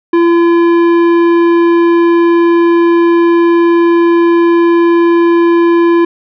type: tone with tanh clipping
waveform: sine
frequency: 339.9 Hz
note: F4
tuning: 47 cents flat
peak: -7 dBFS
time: 0.13-6.05 s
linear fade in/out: 5 ms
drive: 13 dB
effects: none